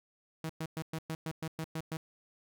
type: tone bursts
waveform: sawtooth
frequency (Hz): 160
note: D#3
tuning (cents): +49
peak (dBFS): -31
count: 10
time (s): 0.44-1.97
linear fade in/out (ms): 2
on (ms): 54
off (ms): 110
effects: none